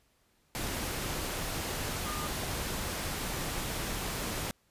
sine tone in noise, 1214 Hz, D#6, 43 cents flat, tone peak -39 dBFS, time 2.06-2.27 s, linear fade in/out 0 ms, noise pink, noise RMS -35 dBFS, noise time 0.55-4.51 s, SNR -7 dB, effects pink hiss -70 dBFS RMS until 4.7 s + resampled to 32000 Hz

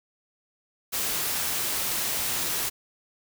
white noise, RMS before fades -28 dBFS, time 0.92-2.7 s, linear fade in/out 20 ms, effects none

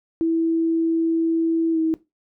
sine tone with pitch glide, 328.3 to 321 Hz, E4 to E4, -7 to -46 cents, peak -17 dBFS, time 0.21-1.94 s, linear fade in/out 0 ms, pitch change -39 cents, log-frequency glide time 1.72-1.78 s, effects noise-tail reverb RT60 0.2 s tail -17 dB re dry

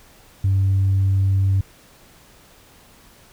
sine tone, 96.7 Hz, G2, 23 cents flat, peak -13 dBFS, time 0.44-1.61 s, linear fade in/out 5 ms, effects tanh soft clip ceiling -12 dBFS + pink hiss -50 dBFS RMS until 3.32 s

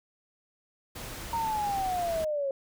pink noise, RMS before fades -40 dBFS, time 0.95-2.25 s, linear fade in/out 10 ms
sine linear sweep, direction down, 932.3 to 536 Hz, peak -27 dBFS, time 1.33-2.51 s, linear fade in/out 2 ms
effects none

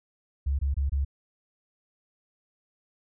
sine tone bursts, 69.3 Hz, C#2, in tune, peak -23 dBFS, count 4, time 0.46-1.049 s, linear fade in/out 10 ms, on 130 ms, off 23 ms, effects none

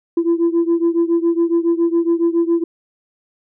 sine beating tone pair, 334.9 / 342.1 Hz, E4 / F4, +27 / -36 cents, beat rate 7.2 Hz, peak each -14 / -16 dBFS, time 0.17-2.64 s, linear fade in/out 5 ms, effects tanh soft clip ceiling -9 dBFS

